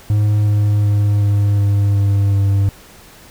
triangle tone with pitch steps, 104.8 / 103.84 / 102.88 / 101.93 / 101 / 100.07 / 99.15 Hz, G#2 / G#2 / G#2 / G#2 / G#2 / G2 / G2, +16 / 0 / -16 / -32 / -48 / +36 / +20 cents, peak -9 dBFS, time 0.1-2.69 s, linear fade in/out 0 ms, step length 370 ms, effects pink hiss -42 dBFS RMS until 3.3 s

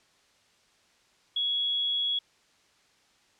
sine tone, 3347 Hz, G#7, 13 cents sharp, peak -25 dBFS, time 1.36-2.19 s, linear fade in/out 5 ms, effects white hiss -64 dBFS RMS until 3.39 s + low-pass 6000 Hz 12 dB/octave

